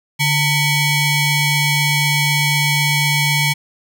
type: ring-modulated tone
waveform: sawtooth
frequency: 1054 Hz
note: C6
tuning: 12 cents sharp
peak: -7 dBFS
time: 0.19-3.54 s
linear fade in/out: 20 ms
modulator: 1200 Hz
effects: none